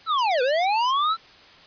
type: linear two-way sweep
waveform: square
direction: down then up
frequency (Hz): 1358 to 481.5 to 1358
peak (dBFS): -20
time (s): 0.06-1.17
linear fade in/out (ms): 50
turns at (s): 0.42
effects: white hiss -49 dBFS RMS until 1.66 s + resampled to 11025 Hz